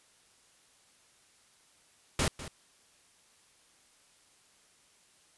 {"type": "noise with echo", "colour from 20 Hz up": "pink", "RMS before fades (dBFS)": -28, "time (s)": [2.19, 2.28], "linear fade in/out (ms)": 2, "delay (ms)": 200, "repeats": 1, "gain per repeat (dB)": -14, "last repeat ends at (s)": 2.48, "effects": ["white hiss -64 dBFS RMS until 5.37 s", "resampled to 24000 Hz"]}